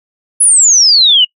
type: exponential sweep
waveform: sine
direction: down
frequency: 10548 to 2851 Hz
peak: -4 dBFS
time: 0.4-1.25 s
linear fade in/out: 10 ms
effects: noise-tail reverb RT60 0.1 s tail -26 dB re dry